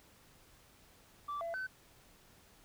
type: tone with pitch steps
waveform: sine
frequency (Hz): 1164 / 673 / 1523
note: D6 / E5 / F#6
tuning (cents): -16 / +36 / +50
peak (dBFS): -35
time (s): 1.28-1.67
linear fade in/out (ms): 10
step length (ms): 130
effects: tanh soft clip ceiling -35 dBFS + pink hiss -63 dBFS RMS until 2.64 s